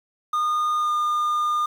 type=tone with pitch glide; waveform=triangle; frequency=1222 to 1212.9 Hz; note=D#6 to D#6; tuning=-32 to -45 cents; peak=-18 dBFS; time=0.33-1.66 s; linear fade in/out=5 ms; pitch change=-13 cents; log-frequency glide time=0.77-0.92 s; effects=8-bit